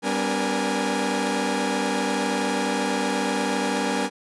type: tone cluster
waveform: sawtooth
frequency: 195.6 / 250 / 289.2 / 467.7 / 825 Hz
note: G3 / B3 / D4 / A#4 / G#5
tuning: -4 / +21 / -27 / +6 / -12 cents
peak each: -25 dBFS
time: 0.02-4.1 s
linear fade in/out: 50 ms
effects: resampled to 24000 Hz